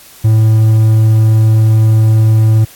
triangle tone, 110 Hz, A2, in tune, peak -3 dBFS, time 0.24-2.65 s, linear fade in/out 10 ms, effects white hiss -38 dBFS RMS until 2.75 s + AAC 64 kbps

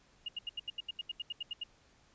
sine tone bursts, 2852 Hz, F7, 36 cents sharp, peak -35 dBFS, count 14, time 0.26-1.637 s, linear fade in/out 5 ms, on 25 ms, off 79 ms, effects pink hiss -66 dBFS RMS until 2.14 s + resampled to 16000 Hz

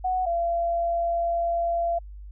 sine tone pair in turn, 740 / 682.4 Hz, F#5 / F5, 0 / -40 cents, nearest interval minor second, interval 140 cents, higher first, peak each -22 dBFS, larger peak neither, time 0.04-0.26 / 0.26-1.99 s, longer second, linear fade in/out 10 ms, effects added 50 Hz sine -38 dBFS peak until 2.31 s

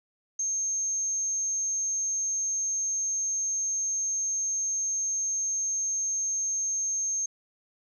sine tone, 6400 Hz, G8, 35 cents sharp, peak -26 dBFS, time 0.39-7.26 s, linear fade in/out 5 ms, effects none

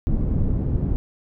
pink low-pass noise, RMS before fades -21 dBFS, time 0.07-0.96 s, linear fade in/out 0 ms, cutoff 210 Hz, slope 12 dB/octave, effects none

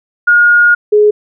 sine tone pair in turn, 1431 / 419.6 Hz, F6 / G#4, +42 / +18 cents, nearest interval octave + major sixth, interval 2124 cents, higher first, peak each -4 dBFS, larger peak neither, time 0.27-0.75 / 0.92-1.11 s, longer first, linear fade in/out 10 ms, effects none

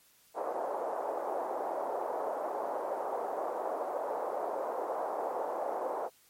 pink band-pass noise, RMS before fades -35 dBFS, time 0.34-6.1 s, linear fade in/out 50 ms, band 490 to 880 Hz, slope 24 dB/octave, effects white hiss -64 dBFS RMS until 6.29 s + MP3 64 kbps

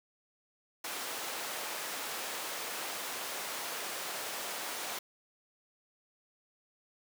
pink high-pass noise, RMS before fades -39 dBFS, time 0.84-4.99 s, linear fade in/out 5 ms, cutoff 530 Hz, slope 12 dB/octave, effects none

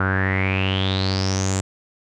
sawtooth tone with low-pass filter sweep, 95.3 Hz, G2, 48 cents flat, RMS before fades -21 dBFS, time 0-1.61 s, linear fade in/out 5 ms, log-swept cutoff 1400 to 7700 Hz, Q 9.2, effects none

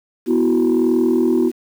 sine chord, B suspended fourth, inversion none, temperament just, 246.9 / 329.3 / 370.4 Hz, B3 / E4 / F#4, 0 / -2 / +2 cents, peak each -16 dBFS, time 0.26-1.52 s, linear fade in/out 50 ms, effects tanh soft clip ceiling -8 dBFS + 7-bit

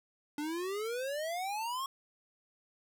square exponential sweep, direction up, 289.2 to 1108.7 Hz, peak -35 dBFS, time 0.38-1.86 s, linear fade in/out 2 ms, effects none

